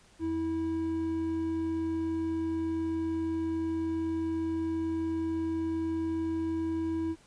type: tone pair together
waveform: triangle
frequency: 86.1 / 325.1 Hz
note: F2 / E4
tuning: -24 / -24 cents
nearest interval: octave + major seventh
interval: 2300 cents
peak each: -38 / -27 dBFS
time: 0.19-7.16 s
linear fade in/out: 50 ms
effects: pink hiss -60 dBFS RMS until 7.26 s + resampled to 22050 Hz